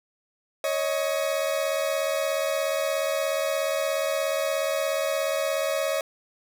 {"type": "tone pair together", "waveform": "40% pulse", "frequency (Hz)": [554.4, 631.3], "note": ["C#5", "D#5"], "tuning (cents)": [0, 25], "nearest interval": "major second", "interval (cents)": 225, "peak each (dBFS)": -26, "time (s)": [0.64, 6.01], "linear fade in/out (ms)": 2, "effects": []}